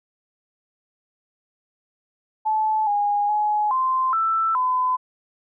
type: tone with pitch steps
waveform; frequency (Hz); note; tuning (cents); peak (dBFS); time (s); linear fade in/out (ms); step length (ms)
sine; 867 / 821 / 842 / 1040 / 1327 / 1013; A5 / G#5 / G#5 / C6 / E6 / B5; -26 / -20 / +24 / -11 / +11 / +44; -18; 2.45-4.97; 20; 420
effects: none